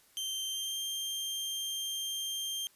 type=tone with pitch glide; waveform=sawtooth; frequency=3136 to 3176 Hz; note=G7 to G7; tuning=0 to +22 cents; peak=-31 dBFS; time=0.17-2.67 s; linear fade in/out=0 ms; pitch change=+22 cents; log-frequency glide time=0.48-0.78 s; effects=white hiss -64 dBFS RMS until 2.75 s + resampled to 32000 Hz